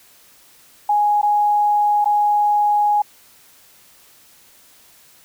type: tone with dropouts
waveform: sine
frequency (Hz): 830.6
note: G#5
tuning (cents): 0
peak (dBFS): -13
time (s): 0.89-3.02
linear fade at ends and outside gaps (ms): 5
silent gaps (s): 1.215-1.229 / 2.045-2.056
effects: white hiss -50 dBFS RMS until 5.24 s